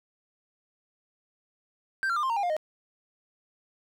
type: tone with pitch steps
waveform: triangle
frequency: 1568 / 1372.9 / 1202.1 / 1052.6 / 921.6 / 807 / 706.6 / 618.7 Hz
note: G6 / F6 / D6 / C6 / A#5 / G#5 / F5 / D#5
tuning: 0 / -30 / +40 / +10 / -20 / -50 / +20 / -10 cents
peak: -23 dBFS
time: 2.03-2.566 s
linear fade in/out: 0 ms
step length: 67 ms
effects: none